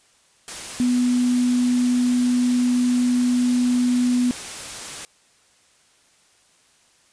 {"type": "tone in noise", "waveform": "sine", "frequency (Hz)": 246.9, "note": "B3", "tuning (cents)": 0, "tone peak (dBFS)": -16, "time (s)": [0.8, 4.31], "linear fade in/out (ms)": 0, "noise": "white", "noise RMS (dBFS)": -33, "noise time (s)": [0.48, 5.05], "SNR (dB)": 14, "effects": ["white hiss -58 dBFS RMS until 7.12 s", "resampled to 22050 Hz"]}